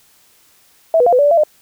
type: tone with pitch steps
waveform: sine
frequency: 653 / 491.3 / 696 / 501 / 576 / 582 / 676 / 608 Hz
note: E5 / B4 / F5 / B4 / D5 / D5 / E5 / D#5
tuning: -17 / -9 / -6 / +25 / -34 / -16 / +43 / -40 cents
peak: -8 dBFS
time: 0.94-1.436 s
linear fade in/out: 2 ms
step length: 62 ms
effects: white hiss -52 dBFS RMS until 1.61 s